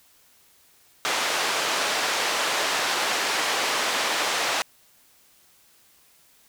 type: band-pass noise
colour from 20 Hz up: pink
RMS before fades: -25 dBFS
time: 1.05-4.62 s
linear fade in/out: 0 ms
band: 640 to 6300 Hz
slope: 12 dB/octave
effects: white hiss -58 dBFS RMS until 6.48 s